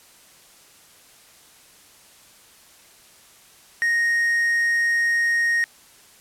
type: tone with quantisation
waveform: triangle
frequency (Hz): 1864.7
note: A#6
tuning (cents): 0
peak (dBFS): -16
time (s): 3.82-5.64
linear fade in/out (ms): 0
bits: 7
effects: white hiss -51 dBFS RMS until 6.2 s + low-pass 12000 Hz 12 dB/octave